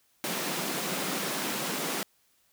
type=high-pass noise; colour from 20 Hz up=pink; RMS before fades=-32 dBFS; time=0.24-2.03 s; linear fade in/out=0 ms; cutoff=160 Hz; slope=48 dB/octave; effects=white hiss -68 dBFS RMS until 2.52 s